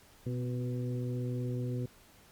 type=harmonic tone with a mistuned harmonic; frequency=123.47 Hz; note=B2; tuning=in tune; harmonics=1 / 2 / 3 / 4; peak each=-33 / -39 / -43 / -45 dBFS; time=0.26-1.86 s; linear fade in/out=5 ms; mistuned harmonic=2; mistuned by=+27 cents; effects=pink hiss -60 dBFS RMS until 2.31 s + Opus 48 kbps